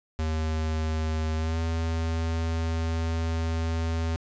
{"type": "tone with pitch glide", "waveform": "square", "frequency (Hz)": [79, 81.88], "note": ["D#2", "E2"], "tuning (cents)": [27, -11], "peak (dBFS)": -26, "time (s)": [0.19, 4.16], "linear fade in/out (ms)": 0, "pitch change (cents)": 62, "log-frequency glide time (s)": [1.36, 1.59], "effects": ["resampled to 16000 Hz", "11-bit"]}